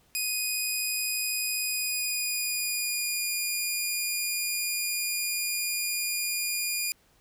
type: tone with pitch glide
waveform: 10% pulse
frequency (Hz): 2489 to 2429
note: D#7 to D#7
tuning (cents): 0 to -42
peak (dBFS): -19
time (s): 0.15-6.92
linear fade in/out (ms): 0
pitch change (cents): -42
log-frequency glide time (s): 1.57-3.27
effects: pink hiss -64 dBFS RMS until 7.2 s